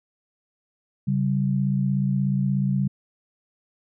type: tone pair together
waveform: sine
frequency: 136.83 / 193.5 Hz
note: C#3 / G3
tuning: -22 / -22 cents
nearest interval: tritone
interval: 600 cents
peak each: -22 / -23 dBFS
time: 1.07-2.88 s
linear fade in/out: 10 ms
effects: none